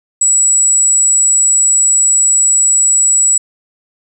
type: tone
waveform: sine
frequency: 7840 Hz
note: B8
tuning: 14 cents flat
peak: -7 dBFS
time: 0.21-3.38 s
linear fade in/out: 5 ms
effects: 7-bit